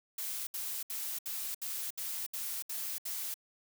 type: noise bursts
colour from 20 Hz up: blue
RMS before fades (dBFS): -38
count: 9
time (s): 0.18-3.342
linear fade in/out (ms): 5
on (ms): 290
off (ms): 69
effects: none